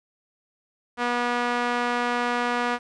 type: tone with band-pass filter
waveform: sawtooth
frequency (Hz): 242.2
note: B3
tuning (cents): -34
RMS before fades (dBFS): -25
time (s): 0.97-2.79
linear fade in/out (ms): 50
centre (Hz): 1300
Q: 0.95
effects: resampled to 22050 Hz + 9-bit